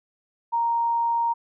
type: tone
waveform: sine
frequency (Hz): 932.3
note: A#5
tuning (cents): 0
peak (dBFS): -20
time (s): 0.52-1.34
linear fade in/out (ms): 20
effects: none